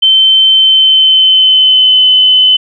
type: tone with pitch glide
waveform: sine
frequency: 3090 to 3032 Hz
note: G7 to F#7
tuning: -26 to +42 cents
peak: -3 dBFS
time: 0.02-2.57 s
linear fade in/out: 10 ms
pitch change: -32 cents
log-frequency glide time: 0.51-2.07 s
effects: none